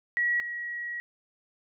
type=tone pair in turn; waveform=sine; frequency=1920 / 1911.4 Hz; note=B6 / A#6; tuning=-49 / +43 cents; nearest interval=unison; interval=8 cents; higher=first; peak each=-23 / -32 dBFS; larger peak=first; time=0.17-0.4 / 0.4-1 s; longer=second; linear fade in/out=0 ms; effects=none